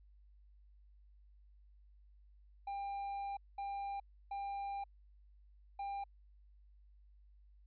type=tone bursts at uneven times; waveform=triangle; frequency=797 Hz; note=G5; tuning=28 cents sharp; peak=-37 dBFS; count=4; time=2.67-3.37 / 3.58-4 / 4.31-4.84 / 5.79-6.04 s; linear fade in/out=5 ms; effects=added 50 Hz sine -60 dBFS peak until 7.66 s + resampled to 11025 Hz